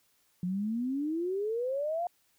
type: exponential sweep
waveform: sine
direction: up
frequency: 174.61 to 719 Hz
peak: -29 dBFS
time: 0.43-2.07 s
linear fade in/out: 2 ms
effects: white hiss -70 dBFS RMS until 2.38 s